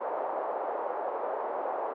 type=band-pass noise; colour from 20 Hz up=white; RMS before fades=-33 dBFS; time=0-1.94 s; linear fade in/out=20 ms; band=460 to 860 Hz; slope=24 dB/octave; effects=none